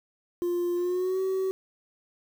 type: tone with pitch glide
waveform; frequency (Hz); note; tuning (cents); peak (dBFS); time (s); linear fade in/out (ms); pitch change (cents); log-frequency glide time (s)
sine; 350 to 379.5; F4 to F#4; +4 to +44; -22; 0.42-1.51; 0; +140; 0.76-1.21
effects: tanh soft clip ceiling -24 dBFS + 8-bit